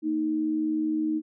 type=tone pair together; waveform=sine; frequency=231.3 / 311.1 Hz; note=A#3 / D#4; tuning=-13 / 0 cents; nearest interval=perfect fourth; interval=513 cents; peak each=-33 / -24 dBFS; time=0.02-1.22 s; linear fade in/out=50 ms; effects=none